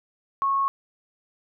sine tone, 1097 Hz, C#6, 18 cents flat, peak -20 dBFS, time 0.42-0.68 s, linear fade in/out 0 ms, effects none

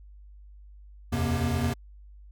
square tone cluster, 80.9 / 90.2 / 130.4 / 237 Hz, E2 / F#2 / C3 / A#3, -32 / -44 / -5 / +29 cents, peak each -31 dBFS, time 1.12-1.74 s, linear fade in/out 10 ms, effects added 50 Hz sine -46 dBFS peak until 2.31 s

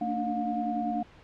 sine tone cluster, 225.2 / 287.6 / 297.9 / 714 Hz, A3 / D4 / D4 / F5, +40 / -36 / +25 / +38 cents, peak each -32 / -36 / -37 / -30 dBFS, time 0.01-1.03 s, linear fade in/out 5 ms, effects pink hiss -54 dBFS RMS until 1.23 s + low-pass 3000 Hz 12 dB/octave

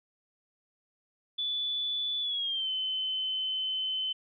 sine tone with pitch glide, 3467 to 3053 Hz, A7 to G7, -26 to -46 cents, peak -29 dBFS, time 1.38-4.13 s, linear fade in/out 10 ms, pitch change -220 cents, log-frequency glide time 2.21-2.7 s, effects none

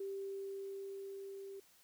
sine tone with level ramp, 392 Hz, G4, in tune, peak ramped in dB -39 to -46 dBFS, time 0-1.6 s, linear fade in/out 5 ms, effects white hiss -67 dBFS RMS until 1.83 s

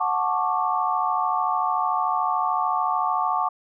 sine chord, D major seventh, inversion first, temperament just, 734.2 / 881 / 1101.2 / 1174.7 Hz, F#5 / A5 / C#6 / D6, -14 / +2 / -12 / 0 cents, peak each -26 dBFS, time 0-3.49 s, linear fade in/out 10 ms, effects none

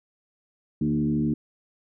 sine tone with frequency modulation, 230 Hz, A#3, 23 cents flat, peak -21 dBFS, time 0.81-1.34 s, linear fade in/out 5 ms, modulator 72.7 Hz, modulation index 1.2, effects none

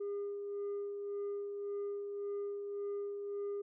sine tone with tremolo, 405.1 Hz, G#4, 43 cents flat, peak -33 dBFS, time 0-3.62 s, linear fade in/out 10 ms, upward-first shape sine, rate 1.8 Hz, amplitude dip 45%, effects tanh soft clip ceiling -35 dBFS

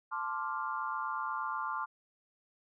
sine chord, D minor seventh, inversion second, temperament equal, 880 / 1046.5 / 1174.7 / 1396.9 Hz, A5 / C6 / D6 / F6, 0 / 0 / 0 / 0 cents, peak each -40 / -38 / -38 / -40 dBFS, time 0.11-1.86 s, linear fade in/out 20 ms, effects none

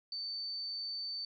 sine tone, 4551 Hz, C#8, 45 cents sharp, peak -37 dBFS, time 0.12-1.25 s, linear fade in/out 2 ms, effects none

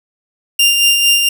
sawtooth tone with tremolo, 2794 Hz, F7, in tune, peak -4 dBFS, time 0.59-1.29 s, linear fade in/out 5 ms, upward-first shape sine, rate 4.4 Hz, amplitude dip 40%, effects none

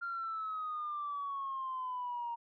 sine exponential sweep, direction down, 1396.9 to 932.3 Hz, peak -35 dBFS, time 0.01-2.36 s, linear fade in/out 20 ms, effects tanh soft clip ceiling -31 dBFS

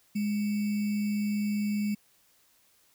sine tone with sample-and-hold, 207.6 Hz, G#3, in tune, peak -26 dBFS, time 0.15-1.95 s, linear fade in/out 10 ms, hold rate 2450 Hz, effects white hiss -65 dBFS RMS until 2.94 s

